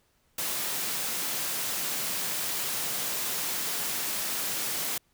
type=high-pass noise; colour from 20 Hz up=white; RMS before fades=-31 dBFS; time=0.38-4.98 s; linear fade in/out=5 ms; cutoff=110 Hz; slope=96 dB/octave; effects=pink hiss -69 dBFS RMS until 5.13 s